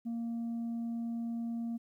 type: tone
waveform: sine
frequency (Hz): 232.3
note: A#3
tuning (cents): -6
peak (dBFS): -31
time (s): 0.05-1.78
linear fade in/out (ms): 20
effects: tanh soft clip ceiling -33 dBFS + 12-bit